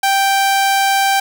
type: tone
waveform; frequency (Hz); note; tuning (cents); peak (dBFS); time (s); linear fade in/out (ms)
sawtooth; 784; G5; 0; -8; 0.03-1.2; 5
effects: none